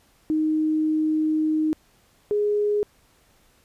sine tone pair in turn, 311.1 / 415.3 Hz, D#4 / G#4, 0 / 0 cents, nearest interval perfect fourth, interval 500 cents, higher second, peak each -19 dBFS, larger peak neither, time 0.3-1.73 / 2.31-2.83 s, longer first, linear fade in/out 0 ms, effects pink hiss -60 dBFS RMS until 3.64 s + resampled to 32000 Hz

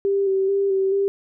sine tone with vibrato, 390.5 Hz, G4, 7 cents flat, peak -17 dBFS, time 0.05-1.08 s, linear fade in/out 0 ms, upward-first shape square, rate 2.3 Hz, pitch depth 24 cents each way, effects none

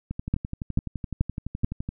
two click trains, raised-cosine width 5 ms, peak -18 / -10 dBFS, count 22 / 4, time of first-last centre 0.11-1.89 / 0.34-1.644 s, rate 11.8 / 2.3 Hz, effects none

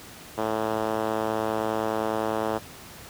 5% pulse tone with band-pass filter, 109.7 Hz, A2, 5 cents flat, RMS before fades -27 dBFS, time 0.37-2.59 s, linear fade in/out 20 ms, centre 500 Hz, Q 0.76, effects pink hiss -44 dBFS RMS until 3.09 s + high-pass 60 Hz 12 dB/octave

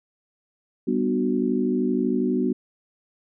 sine chord, G major seventh, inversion none, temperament equal with one note detuned, 196 / 246.9 / 299.5 / 370 Hz, G3 / B3 / D4 / F#4, 0 / 0 / +34 / 0 cents, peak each -27 / -23 / -28 / -26 dBFS, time 0.87-2.53 s, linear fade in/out 10 ms, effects none

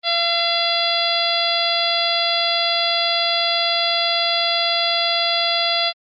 harmonic tone, 682 Hz, F5, 41 cents flat, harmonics 1 / 2 / 3 / 4 / 5 / 6 / 7, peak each -23 / -28 / -27 / -28 / -22 / -24 / -24 dBFS, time 0.03-5.93 s, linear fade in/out 50 ms, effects Opus 32 kbps

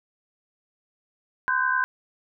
sine tone cluster, 1027 / 1510 / 1580 Hz, C6 / F#6 / G6, -33 / +35 / +13 cents, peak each -25 dBFS, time 1.48-1.84 s, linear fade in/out 0 ms, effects none

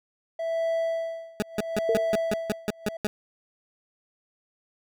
triangle tone with tremolo, 659.3 Hz, E5, in tune, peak -21 dBFS, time 0.39-2.97 s, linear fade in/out 5 ms, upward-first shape sine, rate 0.75 Hz, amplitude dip 95%
20% pulse tone bursts, 210 Hz, G#3, 19 cents sharp, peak -18 dBFS, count 10, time 1.4-3.07 s, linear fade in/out 0 ms, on 23 ms, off 160 ms
sine tone with exponential decay, 454.3 Hz, A#4, 45 cents flat, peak -18 dBFS, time 1.89-2.17 s, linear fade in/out 2 ms, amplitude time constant 59 ms
effects none

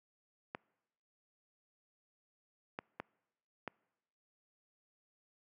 clicks, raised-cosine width 0.5 ms, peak -24 dBFS, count 4, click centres 0.549 / 2.789 / 3 / 3.677 s, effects noise-tail reverb RT60 1.0 s tail -26 dB re dry + high-pass 150 Hz 12 dB/octave

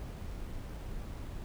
brown noise with sample-and-hold, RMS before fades -41 dBFS, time 0-1.44 s, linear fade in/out 0 ms, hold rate 11025 Hz, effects none

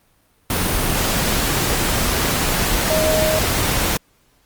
sine tone in noise, 626 Hz, D#5, 10 cents sharp, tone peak -17 dBFS, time 2.9-3.39 s, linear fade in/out 2 ms, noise pink, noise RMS -19 dBFS, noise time 0.5-3.97 s, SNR -1 dB, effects pink hiss -59 dBFS RMS until 4.45 s + Opus 32 kbps

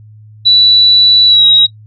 sine tone with pitch glide, 3951 to 3823 Hz, B7 to A#7, 0 to +43 cents, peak -3 dBFS, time 0.45-1.67 s, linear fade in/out 20 ms, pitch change -57 cents, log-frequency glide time 1.27-1.46 s, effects noise-tail reverb RT60 0.1 s tail -21 dB re dry + added 107 Hz sine -34 dBFS peak until 1.86 s

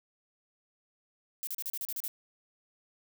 violet noise bursts, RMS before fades -36 dBFS, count 9, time 1.43-2.079 s, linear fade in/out 0 ms, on 41 ms, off 35 ms, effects none

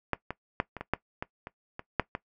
clicks, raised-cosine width 0.5 ms, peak -11 / -18 / -10 / -23 / -20 / -10 / -18 / -24 / -22 / -8 / -17 dBFS, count 11, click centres 0.133 / 0.306 / 0.601 / 0.767 / 0.81 / 0.936 / 1.225 / 1.471 / 1.794 / 1.997 / 2.151 s, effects noise-tail reverb RT60 0.1 s tail -19 dB re dry

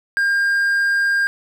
triangle tone, 1606 Hz, G6, 41 cents sharp, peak -13 dBFS, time 0.17-1.27 s, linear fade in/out 0 ms, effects none

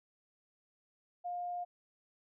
sine tone, 708 Hz, F5, 23 cents sharp, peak -36 dBFS, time 1.24-1.65 s, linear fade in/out 20 ms, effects none

